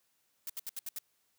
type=noise bursts; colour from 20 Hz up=blue; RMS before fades=-39 dBFS; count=6; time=0.47-0.987 s; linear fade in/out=2 ms; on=27 ms; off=71 ms; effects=white hiss -75 dBFS RMS until 1.38 s + high-pass 60 Hz 12 dB/octave